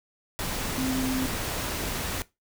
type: tone in noise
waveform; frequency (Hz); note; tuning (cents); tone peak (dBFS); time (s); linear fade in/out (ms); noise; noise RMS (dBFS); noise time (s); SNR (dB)
sine; 260; C4; -11; -26; 0.78-1.26; 0; pink; -31; 0.39-2.22; +2
effects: noise-tail reverb RT60 0.2 s tail -18 dB re dry